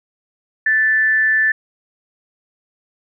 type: tone with frequency modulation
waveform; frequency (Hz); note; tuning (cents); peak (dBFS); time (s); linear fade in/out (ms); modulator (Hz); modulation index
sine; 1760; A6; 0; -12; 0.66-1.52; 5; 237; 0.22
effects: none